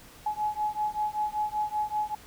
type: beating tone pair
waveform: sine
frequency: 844 / 849.2 Hz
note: G#5 / G#5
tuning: +28 / +38 cents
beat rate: 5.2 Hz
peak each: -30 dBFS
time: 0.26-2.15 s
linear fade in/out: 5 ms
effects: pink hiss -51 dBFS RMS until 2.26 s